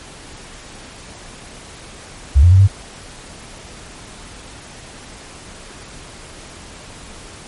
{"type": "tone with pitch steps", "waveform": "sine", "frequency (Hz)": [69.1, 87.7, 94.7, 98.4], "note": ["C#2", "F2", "F#2", "G2"], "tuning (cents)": [-5, 8, 41, 7], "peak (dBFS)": -5, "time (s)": [2.35, 2.678], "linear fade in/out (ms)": 20, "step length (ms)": 82, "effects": ["pink hiss -37 dBFS RMS until 7.47 s", "MP3 48 kbps"]}